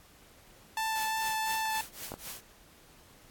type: tone with vibrato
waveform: sawtooth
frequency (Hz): 881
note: A5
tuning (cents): +2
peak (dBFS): -26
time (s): 0.77-1.81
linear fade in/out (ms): 2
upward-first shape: triangle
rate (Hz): 2.9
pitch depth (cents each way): 11
type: noise with tremolo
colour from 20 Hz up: white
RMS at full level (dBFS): -40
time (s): 0.95-2.41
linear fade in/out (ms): 5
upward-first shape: triangle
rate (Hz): 3.9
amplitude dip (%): 100
type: clicks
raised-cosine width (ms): 1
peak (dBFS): -24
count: 2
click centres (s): 2.119 / 2.14
effects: pink hiss -58 dBFS RMS until 3.3 s + AAC 64 kbps